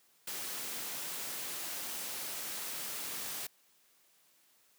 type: noise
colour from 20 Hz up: white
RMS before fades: -40 dBFS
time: 0.27-3.47 s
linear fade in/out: 5 ms
effects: white hiss -68 dBFS RMS until 4.78 s + high-pass 150 Hz 12 dB/octave